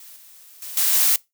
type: noise with level steps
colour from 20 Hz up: blue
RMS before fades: -43 / -47 / -34 / -19 / -17 dBFS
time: 0-1.16 s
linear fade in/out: 2 ms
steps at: 0.16 / 0.62 / 0.77 / 0.93 s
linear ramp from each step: 2 ms
effects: noise-tail reverb RT60 0.2 s tail -22 dB re dry